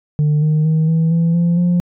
sine tone with pitch steps, 150 / 154.04 / 158.19 / 162.45 / 166.82 / 171.31 / 175.93 Hz, D3 / D#3 / D#3 / E3 / E3 / F3 / F3, +37 / -17 / +29 / -25 / +21 / -33 / +13 cents, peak -9 dBFS, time 0.19-1.8 s, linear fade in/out 0 ms, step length 230 ms, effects tanh soft clip ceiling -10 dBFS

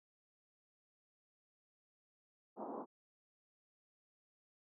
pink band-pass noise, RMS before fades -45 dBFS, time 2.56-2.86 s, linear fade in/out 50 ms, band 210 to 1100 Hz, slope 48 dB/octave, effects none

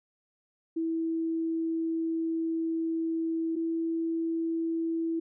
sine tone pair in turn, 326.9 / 329 Hz, E4 / E4, -14 / -3 cents, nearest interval unison, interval 11 cents, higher second, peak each -27 dBFS, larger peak neither, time 0.76-3.56 / 3.56-5.2 s, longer first, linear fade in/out 10 ms, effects none

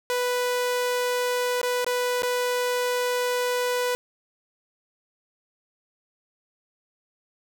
sawtooth tone with dropouts, 493.9 Hz, B4, in tune, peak -19 dBFS, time 0.1-3.95 s, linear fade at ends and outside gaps 0 ms, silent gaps 1.615-1.63 / 1.845-1.865 / 2.221-2.232 s, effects none

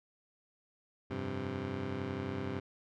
15% pulse chord, F suspended second, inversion none, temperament just, 87.31 / 98.22 / 130.96 Hz, F2 / G2 / C3, 0 / +4 / +2 cents, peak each -39 / -33 / -34 dBFS, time 1.1-2.6 s, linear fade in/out 10 ms, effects low-pass 3000 Hz 12 dB/octave

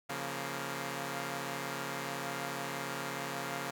5% pulse chord, Bb minor, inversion first, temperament equal, 138.59 / 174.61 / 233.1 Hz, Db3 / F3 / Bb3, 0 / 0 / 0 cents, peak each -28 / -31 / -30 dBFS, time 0.09-3.71 s, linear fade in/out 10 ms, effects none

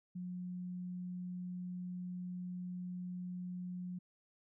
sine tone, 180 Hz, F#3, 47 cents flat, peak -40 dBFS, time 0.15-3.99 s, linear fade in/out 10 ms, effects none

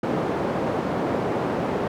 white band-pass noise, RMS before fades -25 dBFS, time 0.03-1.88 s, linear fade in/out 5 ms, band 150 to 560 Hz, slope 12 dB/octave, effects none

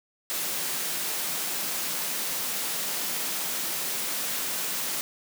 white high-pass noise, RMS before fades -30 dBFS, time 0.3-5.01 s, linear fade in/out 0 ms, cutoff 140 Hz, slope 96 dB/octave, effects none

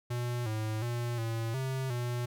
square tone with pitch steps, 121.3 / 108.8 / 119.7 / 113.9 / 132.2 / 121.5 Hz, B2 / A2 / A#2 / A#2 / C3 / B2, -31 / -19 / +46 / -40 / +18 / -28 cents, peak -32 dBFS, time 0.1-2.26 s, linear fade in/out 10 ms, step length 360 ms, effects none

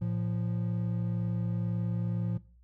triangle tone pair together, 112.58 / 174.61 Hz, A2 / F3, +40 / 0 cents, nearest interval minor sixth, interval 760 cents, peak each -29 / -30 dBFS, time 0.01-2.38 s, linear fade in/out 10 ms, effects noise-tail reverb RT60 0.4 s tail -19 dB re dry + added 60 Hz sine -56 dBFS peak until 2.63 s

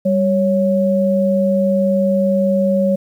sine tone pair together, 196.01 / 554.4 Hz, G3 / C#5, 0 / 0 cents, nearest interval octave + tritone, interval 1800 cents, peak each -15 dBFS, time 0.05-2.96 s, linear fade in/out 10 ms, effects 8-bit

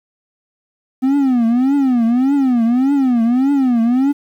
triangle tone with vibrato, 254.3 Hz, C4, 49 cents flat, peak -9 dBFS, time 1.02-4.13 s, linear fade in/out 20 ms, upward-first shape triangle, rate 1.7 Hz, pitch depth 220 cents each way, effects 8-bit

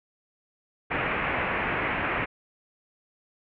white low-pass noise, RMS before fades -28 dBFS, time 0.9-2.26 s, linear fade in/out 20 ms, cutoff 2500 Hz, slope 48 dB/octave, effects none

